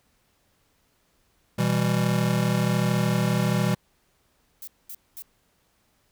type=chord; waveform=square; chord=E minor; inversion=second; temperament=just; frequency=123.61 / 164.81 / 197.78 Hz; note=B2 / E3 / G3; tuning=+2 / 0 / +16 cents; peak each=-26 dBFS; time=1.58-3.75 s; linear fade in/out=10 ms
type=noise bursts; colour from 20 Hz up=violet; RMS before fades=-38 dBFS; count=3; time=4.62-5.222 s; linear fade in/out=2 ms; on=54 ms; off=220 ms
effects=pink hiss -67 dBFS RMS until 6.11 s